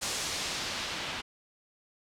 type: noise with low-pass filter sweep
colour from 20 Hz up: white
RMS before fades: -35 dBFS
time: 0.01-1.22 s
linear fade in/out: 20 ms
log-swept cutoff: 7600 to 3100 Hz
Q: 1
effects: none